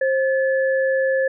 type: tone pair together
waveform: sine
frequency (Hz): 530 / 1725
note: C5 / A6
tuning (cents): +22 / -35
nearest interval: octave + minor sixth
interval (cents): 2043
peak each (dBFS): -17 / -24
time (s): 0.01-1.28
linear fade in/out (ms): 5
effects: none